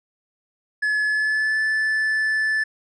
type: tone with pitch glide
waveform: triangle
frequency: 1709 to 1746.9 Hz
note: G#6 to A6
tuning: +49 to -13 cents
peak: -17 dBFS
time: 0.82-2.64 s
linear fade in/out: 10 ms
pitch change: +38 cents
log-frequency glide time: 1.05-1.6 s
effects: resampled to 22050 Hz